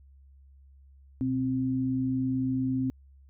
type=tone pair together; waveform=sine; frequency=123.65 / 261.6 Hz; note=B2 / C4; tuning=+3 / 0 cents; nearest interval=octave + minor second; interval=1297 cents; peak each=-32 / -26 dBFS; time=1.21-2.9 s; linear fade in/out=0 ms; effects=added 68 Hz sine -52 dBFS peak until 3.29 s